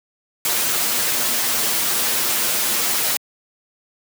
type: noise with comb filter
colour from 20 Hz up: white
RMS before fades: -20 dBFS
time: 0.45-3.17 s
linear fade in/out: 2 ms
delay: 8.5 ms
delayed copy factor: +0.75
effects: high-pass 150 Hz 12 dB/octave